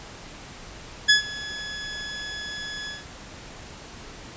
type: tone with ADSR envelope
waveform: 20% pulse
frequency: 1695 Hz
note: G#6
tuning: 35 cents sharp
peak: -7 dBFS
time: 1.08-3.05 s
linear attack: 18 ms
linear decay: 120 ms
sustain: -20 dB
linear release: 160 ms
effects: pink hiss -42 dBFS RMS until 4.36 s + resampled to 16000 Hz